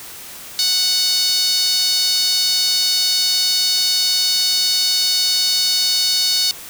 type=tone with high-pass filter; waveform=sawtooth; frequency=740 Hz; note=F#5; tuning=in tune; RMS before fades=-17 dBFS; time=0.59-6.51 s; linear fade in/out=0 ms; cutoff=4300 Hz; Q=4.8; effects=white hiss -35 dBFS RMS until 6.69 s